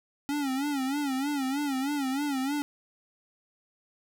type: tone with vibrato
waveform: square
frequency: 276.6 Hz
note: C#4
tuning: 4 cents flat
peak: -28 dBFS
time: 0.29-2.62 s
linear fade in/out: 0 ms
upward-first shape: sine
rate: 3.2 Hz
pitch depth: 110 cents each way
effects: none